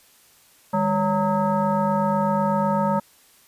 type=tone with frequency modulation; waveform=sine; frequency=561 Hz; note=C#5; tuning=21 cents sharp; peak=-18 dBFS; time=0.73-3 s; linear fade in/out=10 ms; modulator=358 Hz; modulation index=1.6; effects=white hiss -55 dBFS RMS until 3.47 s + resampled to 32000 Hz